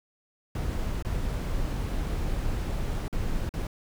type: noise with dropouts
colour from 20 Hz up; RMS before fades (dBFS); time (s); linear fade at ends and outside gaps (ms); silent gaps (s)
brown; -29; 0.55-3.67; 2; 1.025-1.048 / 3.081-3.127 / 3.492-3.538
effects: none